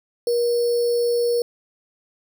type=tone with sample-and-hold; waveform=sine; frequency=477 Hz; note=A#4; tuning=40 cents sharp; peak=-17 dBFS; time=0.27-1.42 s; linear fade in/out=2 ms; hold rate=4900 Hz; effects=none